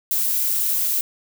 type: noise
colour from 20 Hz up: violet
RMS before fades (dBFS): -21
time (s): 0.11-1.01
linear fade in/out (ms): 0
effects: none